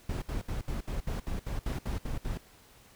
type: noise bursts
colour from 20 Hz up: brown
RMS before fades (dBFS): -33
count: 12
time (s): 0.09-2.376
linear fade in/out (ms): 5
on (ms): 130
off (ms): 66
effects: pink hiss -58 dBFS RMS until 2.95 s